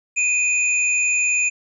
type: tone pair together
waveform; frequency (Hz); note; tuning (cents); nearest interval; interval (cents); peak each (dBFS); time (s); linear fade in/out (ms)
sine; 2489 / 7081; D#7 / A8; 0 / +10; octave + tritone; 1810; -17 / -24; 0.16-1.5; 20
effects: none